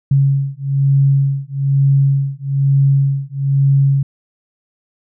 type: beating tone pair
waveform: sine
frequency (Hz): 137.5 / 138.6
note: C#3 / C#3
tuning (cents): -14 / 0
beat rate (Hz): 1.1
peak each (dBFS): -14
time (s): 0.11-4.03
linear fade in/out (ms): 5
effects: none